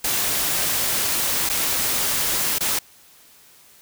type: noise with dropouts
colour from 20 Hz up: white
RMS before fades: -22 dBFS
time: 0.04-2.79 s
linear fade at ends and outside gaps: 5 ms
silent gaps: 1.491-1.497 / 2.585-2.606 s
effects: white hiss -51 dBFS RMS until 3.81 s